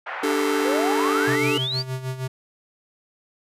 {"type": "band-pass noise", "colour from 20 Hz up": "white", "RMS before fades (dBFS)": -31, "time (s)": [0.06, 1.36], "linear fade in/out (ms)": 10, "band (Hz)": [640, 1900], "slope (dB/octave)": 24}
{"type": "chord", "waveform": "square", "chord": "D suspended fourth", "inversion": "none", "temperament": "just", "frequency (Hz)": [293.7, 391.6, 440.5], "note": ["D4", "G4", "A4"], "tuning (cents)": [0, -2, 2], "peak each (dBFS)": [-25, -27, -25], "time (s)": [0.23, 1.58], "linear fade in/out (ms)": 5}
{"type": "exponential sweep", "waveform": "sine", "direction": "up", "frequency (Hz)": [478.6, 4859], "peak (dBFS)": -24, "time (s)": [0.64, 1.83], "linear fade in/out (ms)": 20}
{"type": "tone with tremolo", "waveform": "square", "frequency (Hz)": 130, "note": "C3", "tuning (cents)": -11, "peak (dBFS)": -25, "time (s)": [1.27, 2.28], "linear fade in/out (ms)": 10, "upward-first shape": "sine", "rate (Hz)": 6.4, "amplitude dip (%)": 70}
{"effects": ["resampled to 32000 Hz"]}